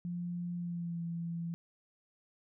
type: tone with pitch glide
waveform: sine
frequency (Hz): 174.7 to 168.65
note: F3 to E3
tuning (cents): +1 to +40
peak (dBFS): -35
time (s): 0.05-1.54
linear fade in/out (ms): 0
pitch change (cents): -61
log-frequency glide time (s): 0.56-1.02
effects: none